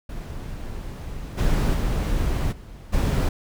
brown noise with level steps, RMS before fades -33 / -20 / -23 / -40 / -20 dBFS, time 0.09-3.29 s, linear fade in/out 5 ms, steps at 1.37 / 1.73 / 2.51 / 2.92 s, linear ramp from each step 20 ms, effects none

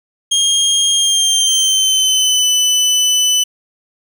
25% pulse tone with pitch glide, 3234 to 3000 Hz, G#7 to F#7, -47 to +23 cents, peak -7 dBFS, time 0.31-3.44 s, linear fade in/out 10 ms, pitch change -130 cents, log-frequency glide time 0.91-2.45 s, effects none

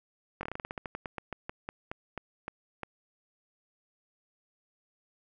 slowing click train, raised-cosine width 0.5 ms, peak -21 dBFS, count 21, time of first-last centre 0.41-2.833 s, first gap 21 ms, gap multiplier 1.16, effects none

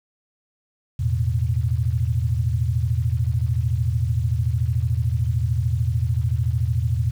sine chord, E suspended fourth, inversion none, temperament equal, 82.41 / 110 / 123.47 Hz, E2 / A2 / B2, 0 / 0 / 0 cents, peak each -23 dBFS, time 0.99-7.11 s, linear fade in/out 10 ms, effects 8-bit

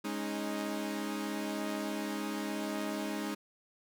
sawtooth chord, Ab suspended fourth, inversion none, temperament equal with one note detuned, 207.7 / 274.3 / 311.1 Hz, Ab3 / Db4 / Eb4, 0 / -18 / 0 cents, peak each -34 / -37 / -34 dBFS, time 0.04-3.35 s, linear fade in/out 10 ms, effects none

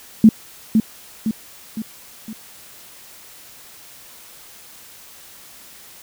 sine tone with echo, 219.8 Hz, A3, 2 cents flat, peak -4 dBFS, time 0.24-0.29 s, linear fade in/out 2 ms, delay 510 ms, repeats 4, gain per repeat -6 dB, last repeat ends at 2.33 s, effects white hiss -43 dBFS RMS until 6.02 s

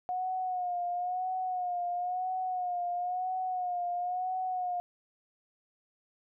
sine tone with vibrato, 725 Hz, F#5, 35 cents flat, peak -30 dBFS, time 0.09-4.8 s, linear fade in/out 0 ms, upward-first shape sine, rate 0.99 Hz, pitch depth 49 cents each way, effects none

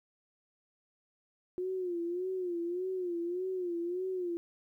sine tone with vibrato, 357.4 Hz, F4, 40 cents sharp, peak -32 dBFS, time 1.58-4.37 s, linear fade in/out 0 ms, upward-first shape sine, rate 1.7 Hz, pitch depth 90 cents each way, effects 12-bit

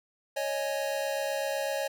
square chord, C# suspended second, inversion none, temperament equal, 554.4 / 622.3 / 830.6 Hz, C#5 / D#5 / G#5, 0 / 0 / 0 cents, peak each -32 / -35 / -38 dBFS, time 0.36-1.88 s, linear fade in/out 10 ms, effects none

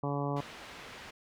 harmonic tone, 142.3 Hz, C#3, 46 cents sharp, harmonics 1 / 2 / 3 / 4 / 5 / 6 / 7 / 8, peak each -34 / -37 / -39 / -40 / -41 / -42 / -42 / -43 dBFS, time 0.03-0.41 s, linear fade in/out 5 ms
white low-pass noise, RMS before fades -48 dBFS, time 0.36-1.11 s, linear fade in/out 10 ms, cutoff 2700 Hz, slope 12 dB/octave
effects none

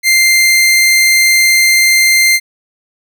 sawtooth tone, 2093 Hz, C7, in tune, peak -3 dBFS, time 0.03-2.4 s, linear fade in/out 50 ms, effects none

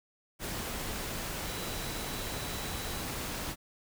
sine tone in noise, 3931 Hz, B7, 9 cents flat, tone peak -47 dBFS, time 1.44-3.05 s, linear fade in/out 50 ms, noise pink, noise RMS -37 dBFS, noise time 0.39-3.56 s, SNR -13 dB, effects none

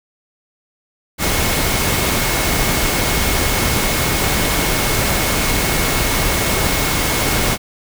sine tone in noise, 2180 Hz, C#7, 29 cents flat, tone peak -27 dBFS, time 1.18-7.58 s, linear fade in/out 50 ms, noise pink, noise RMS -17 dBFS, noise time 1.18-7.58 s, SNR -13 dB, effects none

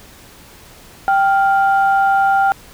sine tone pair together, 784 / 1399.8 Hz, G5 / F6, 0 / +4 cents, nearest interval minor seventh, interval 1004 cents, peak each -11 / -17 dBFS, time 1.08-2.52 s, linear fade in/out 0 ms, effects tanh soft clip ceiling -3 dBFS + pink hiss -42 dBFS RMS until 2.73 s

